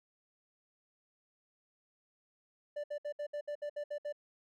triangle tone bursts, 587.3 Hz, D5, in tune, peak -34 dBFS, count 10, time 2.76-4.126 s, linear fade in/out 10 ms, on 79 ms, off 64 ms, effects none

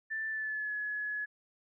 sine tone with pitch glide, 1767 to 1696 Hz, A6 to G#6, +7 to +36 cents, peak -33 dBFS, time 0.1-1.26 s, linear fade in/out 20 ms, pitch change -71 cents, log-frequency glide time 0.29-0.73 s, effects none

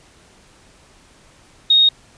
sine tone, 3729 Hz, A#7, in tune, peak -9 dBFS, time 1.7-1.89 s, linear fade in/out 5 ms, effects pink hiss -50 dBFS RMS until 2.17 s + resampled to 22050 Hz

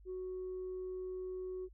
sine tone, 370 Hz, F#4, in tune, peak -38 dBFS, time 0.05-1.69 s, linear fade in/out 50 ms, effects tanh soft clip ceiling -36 dBFS + added 50 Hz sine -56 dBFS peak until 1.73 s

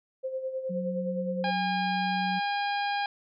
sine tone with tremolo, 523.3 Hz, C5, in tune, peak -28 dBFS, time 0.23-1.51 s, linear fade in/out 20 ms, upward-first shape sine, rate 9.6 Hz, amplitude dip 60%
sine tone with pitch glide, 184.2 to 185.91 Hz, F#3 to F#3, -7 to +9 cents, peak -31 dBFS, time 0.69-2.4 s, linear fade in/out 20 ms, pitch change +16 cents, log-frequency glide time 0.8-2.2 s
harmonic tone, 812 Hz, G#5, 39 cents flat, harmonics 1 / 2 / 3 / 4 / 5 / 6, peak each -28 / -34 / -38 / -40 / -42 / -44 dBFS, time 1.44-3.06 s, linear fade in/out 2 ms
effects none

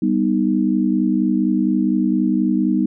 sine chord, G augmented, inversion none, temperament equal, 196 / 246.9 / 311.1 Hz, G3 / B3 / D#4, 0 / 0 / 0 cents, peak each -19 dBFS, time 0.02-2.86 s, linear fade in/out 5 ms, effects none

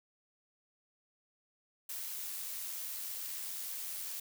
blue noise with amplitude modulation, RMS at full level -40 dBFS, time 1.89-4.2 s, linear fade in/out 5 ms, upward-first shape sine, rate 90 Hz, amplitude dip 25%, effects none

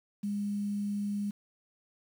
sine tone with quantisation, 204 Hz, G#3, 31 cents flat, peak -30 dBFS, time 0.23-1.31 s, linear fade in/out 10 ms, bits 9, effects none

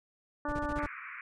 harmonic tone, 293.7 Hz, D4, in tune, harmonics 1 / 2 / 3 / 4 / 5 / 6, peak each -37 / -38 / -39 / -39 / -41 / -49 dBFS, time 0.45-0.86 s, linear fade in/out 2 ms
brown noise bursts, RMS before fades -37 dBFS, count 6, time 0.48-0.868 s, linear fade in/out 10 ms, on 48 ms, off 20 ms
white band-pass noise, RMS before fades -44 dBFS, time 0.78-1.21 s, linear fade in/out 2 ms, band 1100 to 2400 Hz, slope 96 dB/octave
effects resampled to 24000 Hz

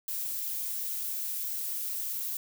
violet noise, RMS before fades -34 dBFS, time 0.08-2.37 s, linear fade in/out 2 ms, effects none

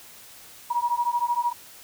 sine beating tone pair, 951 / 964 Hz, A#5 / B5, +34 / -42 cents, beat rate 13 Hz, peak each -25 dBFS, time 0.7-1.53 s, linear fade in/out 10 ms, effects white hiss -47 dBFS RMS until 1.83 s

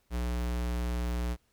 square tone, 59.9 Hz, A#1, 48 cents sharp, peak -30 dBFS, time 0.1-1.37 s, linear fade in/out 50 ms, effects pink hiss -72 dBFS RMS until 1.52 s

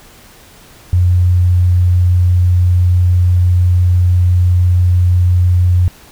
sine tone, 89.4 Hz, F2, 41 cents sharp, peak -7 dBFS, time 0.93-5.88 s, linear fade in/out 0 ms, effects pink hiss -41 dBFS RMS until 6.11 s

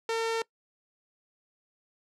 sawtooth tone, 453.7 Hz, A#4, 47 cents flat, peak -23 dBFS, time 0.09-0.42 s, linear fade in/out 2 ms, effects noise-tail reverb RT60 0.1 s tail -22 dB re dry + low-pass 7000 Hz 12 dB/octave

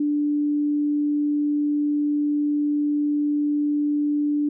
sine tone, 293.9 Hz, D4, 1 cent sharp, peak -19 dBFS, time 0-4.49 s, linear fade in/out 5 ms, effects none

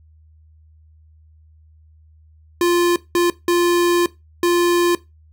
square tone bursts at uneven times, 348.5 Hz, F4, 4 cents flat, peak -14 dBFS, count 4, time 2.61-2.96 / 3.15-3.3 / 3.48-4.06 / 4.43-4.95 s, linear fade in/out 2 ms, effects noise-tail reverb RT60 0.2 s tail -18 dB re dry + added 78 Hz sine -47 dBFS peak until 5.32 s

